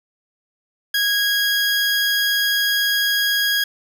20% pulse tone, 1646 Hz, G#6, 16 cents flat, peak -12 dBFS, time 0.94-3.64 s, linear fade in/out 5 ms, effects 9-bit

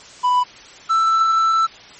triangle tone pair in turn, 992 / 1327.2 Hz, B5 / E6, +7 / +11 cents, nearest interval perfect fourth, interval 504 cents, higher second, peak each -11 dBFS, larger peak neither, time 0.23-0.44 / 0.89-1.67 s, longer second, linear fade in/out 20 ms, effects white hiss -41 dBFS RMS until 1.99 s + MP3 32 kbps

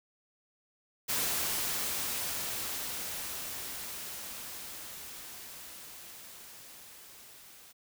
white noise with level ramp, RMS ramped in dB -31 to -54 dBFS, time 1.08-7.73 s, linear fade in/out 20 ms, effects none

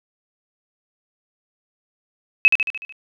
sine tone with echo, 2569 Hz, E7, 45 cents flat, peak -6 dBFS, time 2.45-2.48 s, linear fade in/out 0 ms, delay 74 ms, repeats 6, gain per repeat -5 dB, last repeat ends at 2.924 s, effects none

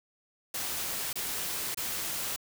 white noise bursts, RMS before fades -34 dBFS, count 3, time 0.54-2.362 s, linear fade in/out 5 ms, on 590 ms, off 26 ms, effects none

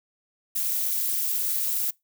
violet noise with amplitude modulation, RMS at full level -23 dBFS, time 0.55-1.91 s, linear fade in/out 10 ms, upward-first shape sine, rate 281 Hz, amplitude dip 70%, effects noise-tail reverb RT60 0.2 s tail -24 dB re dry

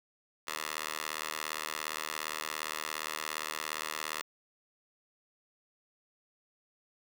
10% pulse tone with high-pass filter, 77.3 Hz, D#2, 11 cents flat, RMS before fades -38 dBFS, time 0.47-4.22 s, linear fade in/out 10 ms, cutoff 1200 Hz, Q 0.78, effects none

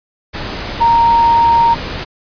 sine tone in noise, 929 Hz, A#5, 6 cents flat, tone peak -7 dBFS, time 0.8-1.75 s, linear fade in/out 20 ms, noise pink, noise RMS -23 dBFS, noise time 0.33-2.05 s, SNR +13 dB, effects resampled to 11025 Hz

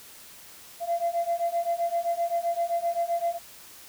sine beating tone pair, 680 / 687.7 Hz, F5 / F5, -46 / -27 cents, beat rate 7.7 Hz, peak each -27 / -26 dBFS, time 0.8-3.39 s, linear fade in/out 50 ms, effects tanh soft clip ceiling -19 dBFS + white hiss -48 dBFS RMS until 3.88 s

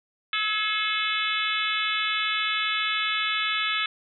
harmonic tone with a mistuned harmonic, 432.6 Hz, A4, 29 cents flat, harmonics 3 / 4 / 5 / 6 / 7 / 8 / 9, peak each -30 / -32 / -30 / -31 / -33 / -30 / -37 dBFS, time 0.33-3.86 s, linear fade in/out 2 ms, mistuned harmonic 4, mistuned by -51 cents, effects none

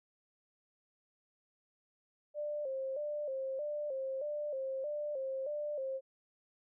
sine tone with vibrato, 562 Hz, C#5, 24 cents sharp, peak -35 dBFS, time 2.34-6.01 s, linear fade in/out 50 ms, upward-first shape square, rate 1.6 Hz, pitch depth 94 cents each way, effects none

